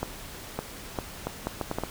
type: accelerating click train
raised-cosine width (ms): 1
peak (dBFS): -14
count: 9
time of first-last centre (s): 0.03-1.836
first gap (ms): 560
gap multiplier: 0.71
effects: pink hiss -42 dBFS RMS until 1.9 s